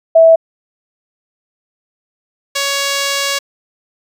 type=tone pair in turn; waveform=sine / 5% pulse; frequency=654 / 558 Hz; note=E5 / C#5; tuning=-14 / +11 cents; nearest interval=minor third; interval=275 cents; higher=first; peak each=-3 dBFS; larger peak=neither; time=0.15-0.36 / 2.55-3.39 s; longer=second; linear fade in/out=10 ms; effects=resampled to 32000 Hz